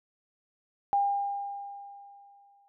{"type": "tone with exponential decay", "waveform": "sine", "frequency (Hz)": 803, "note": "G5", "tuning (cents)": 41, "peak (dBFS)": -21, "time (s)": [0.93, 2.68], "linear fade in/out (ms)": 0, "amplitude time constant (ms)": 380, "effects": []}